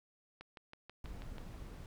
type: click train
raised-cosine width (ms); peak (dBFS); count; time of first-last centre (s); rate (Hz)
0.3; -34; 7; 0.41-1.382; 6.17
type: noise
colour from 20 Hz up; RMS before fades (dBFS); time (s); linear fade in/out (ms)
brown; -47; 1.04-1.86; 2
effects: none